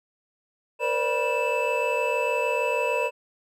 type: tone cluster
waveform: triangle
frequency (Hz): 468.5 / 515 / 586 / 975 / 2634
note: A#4 / C5 / D5 / B5 / E7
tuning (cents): +9 / -28 / -4 / -23 / -2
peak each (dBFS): -27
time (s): 0.79-3.11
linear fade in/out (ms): 50
effects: none